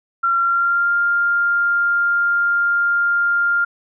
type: tone with pitch glide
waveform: sine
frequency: 1371 to 1399.8 Hz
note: F6 to F6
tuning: -32 to +4 cents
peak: -14 dBFS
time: 0.23-3.65 s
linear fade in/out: 10 ms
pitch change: +36 cents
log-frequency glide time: 0.38-0.94 s
effects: none